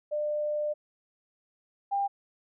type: tone pair in turn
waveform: sine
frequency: 598 / 798.2 Hz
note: D5 / G5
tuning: +31 / +31 cents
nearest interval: perfect fourth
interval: 500 cents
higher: second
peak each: -27 / -25 dBFS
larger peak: second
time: 0.11-0.74 / 1.91-2.08 s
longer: first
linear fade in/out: 20 ms
effects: none